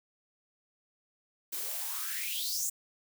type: noise with high-pass filter sweep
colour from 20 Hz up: blue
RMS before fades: -35 dBFS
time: 1.52-2.7 s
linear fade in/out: 10 ms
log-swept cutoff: 330 to 7700 Hz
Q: 6.3
effects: none